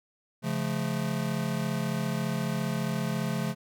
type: chord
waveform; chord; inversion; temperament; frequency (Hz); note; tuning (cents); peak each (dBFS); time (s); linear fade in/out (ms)
square; Db augmented; none; just; 138.59 / 173.24 / 216.5; Db3 / F3 / A3; 0 / -14 / -28; -33; 0.42-3.55; 50
effects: none